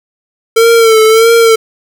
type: tone with vibrato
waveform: square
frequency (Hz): 450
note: A4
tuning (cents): +39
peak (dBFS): -4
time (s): 0.56-1.56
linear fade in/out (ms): 10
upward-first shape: sine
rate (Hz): 1.6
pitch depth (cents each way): 51
effects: none